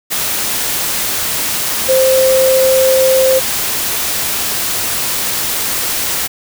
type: tone in noise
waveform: sine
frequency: 524 Hz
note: C5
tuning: 2 cents sharp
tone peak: -8 dBFS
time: 1.88-3.4 s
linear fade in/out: 20 ms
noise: white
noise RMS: -17 dBFS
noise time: 0.1-6.28 s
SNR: +6 dB
effects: none